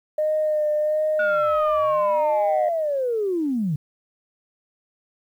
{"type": "tone with vibrato", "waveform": "sine", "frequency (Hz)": 610, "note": "D#5", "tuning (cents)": -34, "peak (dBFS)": -18, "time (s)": [0.18, 2.69], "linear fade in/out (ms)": 5, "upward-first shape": "sine", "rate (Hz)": 1.4, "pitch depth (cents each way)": 23}
{"type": "linear sweep", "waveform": "sine", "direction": "down", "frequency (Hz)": [1462, 138.59], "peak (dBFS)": -20, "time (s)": [1.19, 3.76], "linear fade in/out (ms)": 5}
{"effects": ["tanh soft clip ceiling -13 dBFS", "9-bit"]}